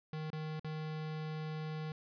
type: tone with dropouts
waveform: square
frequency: 155.7 Hz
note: D#3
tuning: 2 cents sharp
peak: -39 dBFS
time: 0.13-1.92 s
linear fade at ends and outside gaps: 2 ms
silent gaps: 0.303-0.33 / 0.596-0.645 s
effects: resampled to 11025 Hz + 13-bit